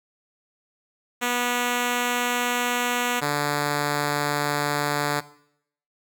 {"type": "tone pair in turn", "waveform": "5% pulse", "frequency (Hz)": [244, 146.01], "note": ["B3", "D3"], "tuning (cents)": [-21, -10], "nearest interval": "major sixth", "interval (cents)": 889, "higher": "first", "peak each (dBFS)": -11, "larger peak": "neither", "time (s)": [[1.21, 3.21], [3.21, 5.21]], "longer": "neither", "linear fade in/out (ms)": 20, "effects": ["noise-tail reverb RT60 0.7 s tail -18 dB re dry"]}